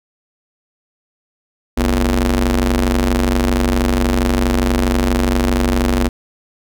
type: ring-modulated tone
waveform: sawtooth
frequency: 92.5 Hz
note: F#2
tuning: in tune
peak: -6 dBFS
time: 1.77-6.09 s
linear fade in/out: 10 ms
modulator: 151 Hz
effects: none